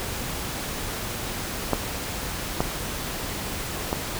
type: clicks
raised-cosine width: 1 ms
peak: -6 / -7 / -9 dBFS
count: 3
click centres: 1.733 / 2.605 / 3.929 s
effects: pink hiss -31 dBFS RMS until 4.19 s